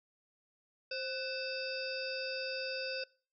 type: harmonic tone with a mistuned harmonic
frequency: 526 Hz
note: C5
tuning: 9 cents sharp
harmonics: 1 / 3 / 5 / 7 / 9 / 10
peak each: -40 / -44 / -42 / -52 / -43 / -47 dBFS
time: 0.91-3.04 s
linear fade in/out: 5 ms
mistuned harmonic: 3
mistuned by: -85 cents
effects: noise-tail reverb RT60 0.4 s tail -24 dB re dry